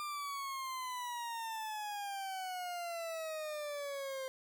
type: exponential sweep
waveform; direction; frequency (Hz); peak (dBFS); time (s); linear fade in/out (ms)
40% pulse; down; 1200 to 523.3; -38; 0-4.28; 0
effects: none